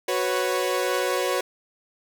sawtooth chord, F# suspended fourth, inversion none, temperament equal with one note detuned, 370 / 493.9 / 552.4 Hz, F#4 / B4 / C#5, 0 / 0 / -6 cents, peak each -23 dBFS, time 0.08-1.41 s, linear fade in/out 5 ms, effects none

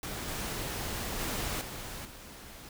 pink noise with level steps, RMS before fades -38 / -36 / -34 / -41 / -48 dBFS, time 0.03-2.69 s, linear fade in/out 2 ms, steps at 0.28 / 1.19 / 1.61 / 2.05 s, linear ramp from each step 2 ms, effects none

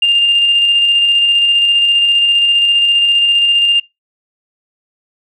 sine tone with tremolo, 2803 Hz, F7, 6 cents sharp, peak -6 dBFS, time 0.02-3.8 s, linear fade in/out 5 ms, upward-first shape square, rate 15 Hz, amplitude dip 25%, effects noise-tail reverb RT60 0.2 s tail -23 dB re dry + tanh soft clip ceiling -2 dBFS

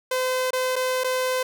sawtooth tone with dropouts, 512 Hz, C5, 38 cents flat, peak -18 dBFS, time 0.11-1.43 s, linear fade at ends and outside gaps 5 ms, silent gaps 0.507-0.531 / 0.758-0.762 / 1.037-1.043 s, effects none

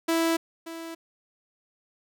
sawtooth tone with echo, 329.6 Hz, E4, in tune, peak -18 dBFS, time 0.08-0.37 s, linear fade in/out 10 ms, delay 580 ms, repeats 1, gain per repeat -14 dB, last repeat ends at 0.95 s, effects none

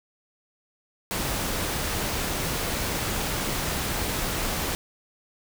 pink noise, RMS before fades -28 dBFS, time 1.11-4.75 s, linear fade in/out 0 ms, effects none

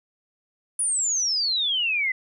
sine exponential sweep, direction down, 9956 to 2001 Hz, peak -21 dBFS, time 0.79-2.12 s, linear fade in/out 5 ms, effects none

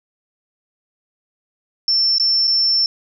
sine tone with dropouts, 5380 Hz, E8, 34 cents sharp, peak -13 dBFS, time 1.88-2.86 s, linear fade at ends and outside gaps 1 ms, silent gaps 2.183-2.198 / 2.472-2.477 s, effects none

